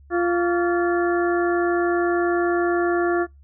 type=harmonic tone with a mistuned harmonic; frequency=347.7 Hz; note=F4; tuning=8 cents flat; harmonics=1 / 2 / 3 / 4 / 5; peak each=-19 / -26 / -31 / -29 / -30 dBFS; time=0.1-3.27 s; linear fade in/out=50 ms; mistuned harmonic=3; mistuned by=+150 cents; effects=noise-tail reverb RT60 0.2 s tail -24 dB re dry + added 70 Hz sine -46 dBFS peak until 3.43 s